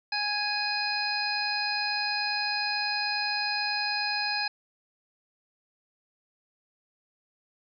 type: harmonic tone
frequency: 830.6 Hz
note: G#5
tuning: in tune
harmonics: 1 / 2 / 3 / 5 / 6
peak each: -33 / -33 / -33 / -33 / -33 dBFS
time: 0.12-4.48 s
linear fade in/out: 5 ms
effects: none